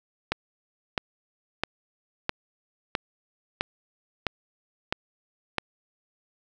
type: click train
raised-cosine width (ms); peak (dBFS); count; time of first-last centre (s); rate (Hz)
0.3; -8; 9; 0.32-5.583; 1.52
effects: none